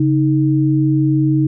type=tone pair together; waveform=sine; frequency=138.59 / 312.4 Hz; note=C#3 / D#4; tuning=0 / +7 cents; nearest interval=octave + major second; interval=1407 cents; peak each=-14 dBFS; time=0-1.47 s; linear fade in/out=5 ms; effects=none